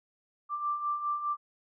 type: beating tone pair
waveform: sine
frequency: 1174.7 / 1179.6 Hz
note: D6 / D6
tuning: 0 / +7 cents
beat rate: 4.9 Hz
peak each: -37 / -30 dBFS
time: 0.49-1.37 s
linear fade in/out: 50 ms
effects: none